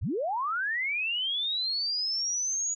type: linear sweep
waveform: sine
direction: up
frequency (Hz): 46.51 to 6840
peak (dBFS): -27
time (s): 0.01-2.75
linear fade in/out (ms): 20
effects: none